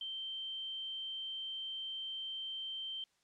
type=tone; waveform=sine; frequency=3125 Hz; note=G7; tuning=6 cents flat; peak=-39 dBFS; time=0.01-3.04 s; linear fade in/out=2 ms; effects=white hiss -75 dBFS RMS until 3.23 s + low-pass 7000 Hz 12 dB/octave